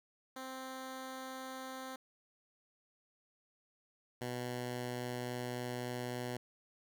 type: tone pair in turn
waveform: 10% pulse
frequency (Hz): 261.6 / 123.46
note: C4 / B2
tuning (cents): 0 / 0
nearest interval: octave + minor second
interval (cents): 1300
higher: first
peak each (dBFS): -35 / -30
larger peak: second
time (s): 0.36-1.96 / 4.21-6.37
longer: second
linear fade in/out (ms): 5
effects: none